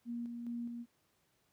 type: tone with tremolo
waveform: sine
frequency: 236.9 Hz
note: A#3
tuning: 28 cents sharp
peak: -37 dBFS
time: 0.05-0.86 s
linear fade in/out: 50 ms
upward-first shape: square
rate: 2.4 Hz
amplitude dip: 35%
effects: pink hiss -75 dBFS RMS until 1.52 s + high-pass 80 Hz 12 dB/octave